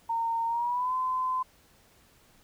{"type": "tone with pitch glide", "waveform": "sine", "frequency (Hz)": [918, 1024.5], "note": ["A#5", "C6"], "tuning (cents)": [-27, -37], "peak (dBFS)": -26, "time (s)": [0.09, 1.43], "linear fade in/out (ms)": 10, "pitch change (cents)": 190, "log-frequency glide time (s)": [0.47, 0.94], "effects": ["pink hiss -61 dBFS RMS until 2.43 s"]}